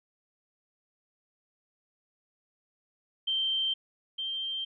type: tone pair in turn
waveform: sine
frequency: 3133 / 3153 Hz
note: G7 / G7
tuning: -2 / +9 cents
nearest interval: unison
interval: 11 cents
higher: second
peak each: -26 / -31 dBFS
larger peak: first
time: 3.27-3.74 / 4.18-4.65 s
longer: neither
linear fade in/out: 10 ms
effects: none